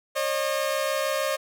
sawtooth tone pair together, 542.6 / 609 Hz, C#5 / D#5, -37 / -37 cents, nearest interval major second, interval 200 cents, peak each -23 dBFS, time 0.15-1.37 s, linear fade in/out 20 ms, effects none

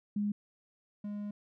sine / triangle tone pair in turn, 206.3 / 206.3 Hz, G#3 / G#3, -11 / -11 cents, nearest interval unison, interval 0 cents, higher neither, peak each -29 / -34 dBFS, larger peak first, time 0.16-0.32 / 1.04-1.31 s, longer second, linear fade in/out 5 ms, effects none

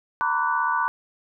sine tone cluster, 924 / 1000 / 1152 / 1485 Hz, A#5 / B5 / D6 / F#6, -16 / +21 / -34 / +6 cents, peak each -26 dBFS, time 0.21-0.88 s, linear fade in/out 0 ms, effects none

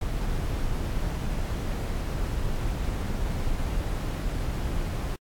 brown noise, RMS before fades -28 dBFS, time 0.01-5.16 s, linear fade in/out 5 ms, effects AAC 64 kbps

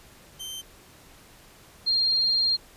sawtooth / sine tone pair in turn, 3112 / 4206 Hz, G7 / C8, -13 / +8 cents, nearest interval perfect fourth, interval 521 cents, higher second, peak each -31 / -20 dBFS, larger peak second, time 0.39-0.62 / 1.86-2.57 s, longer second, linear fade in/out 20 ms, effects pink hiss -52 dBFS RMS until 2.76 s + resampled to 32000 Hz

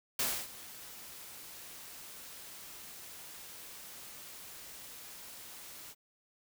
white noise with ADSR envelope, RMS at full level -31 dBFS, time 0.19-5.95 s, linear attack 3 ms, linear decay 280 ms, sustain -18 dB, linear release 43 ms, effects none

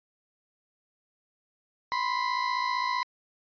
35% pulse tone pair together, 987.8 / 1043.2 Hz, B5 / C6, 0 / -5 cents, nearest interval minor second, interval 95 cents, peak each -27 / -28 dBFS, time 1.92-3.03 s, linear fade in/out 0 ms, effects resampled to 11025 Hz

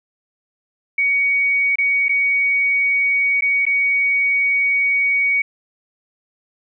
sine tone with dropouts, 2245 Hz, C#7, 21 cents sharp, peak -14 dBFS, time 0.98-5.42 s, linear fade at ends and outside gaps 5 ms, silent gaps 1.757-1.784 / 2.084-2.092 / 3.409-3.421 / 3.654-3.665 s, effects none

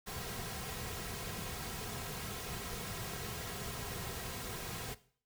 pink noise with comb filter, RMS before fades -42 dBFS, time 0.06-4.95 s, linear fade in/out 20 ms, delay 3.4 ms, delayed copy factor -0.55, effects noise-tail reverb RT60 0.5 s tail -17 dB re dry

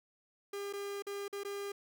45% pulse tone with dropouts, 402.2 Hz, G4, 44 cents sharp, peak -38 dBFS, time 0.53-1.72 s, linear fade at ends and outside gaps 5 ms, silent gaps 0.728-0.734 / 1.023-1.067 / 1.281-1.327 / 1.435-1.448 s, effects none

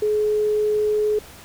sine tone, 423.7 Hz, G#4, 35 cents sharp, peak -17 dBFS, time 0.02-1.19 s, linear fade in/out 5 ms, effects pink hiss -43 dBFS RMS until 1.44 s

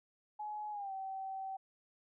sine tone with pitch glide, 844 to 769.5 Hz, G#5 to G5, +28 to -32 cents, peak -39 dBFS, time 0.39-1.57 s, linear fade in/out 10 ms, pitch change -160 cents, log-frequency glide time 0.71-0.92 s, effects none

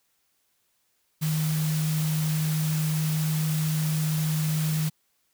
sine tone in noise, 155.56 Hz, D#3, in tune, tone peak -23 dBFS, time 1.21-4.9 s, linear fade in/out 20 ms, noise white, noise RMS -35 dBFS, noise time 1.21-4.9 s, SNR +9 dB, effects white hiss -71 dBFS RMS until 5.33 s

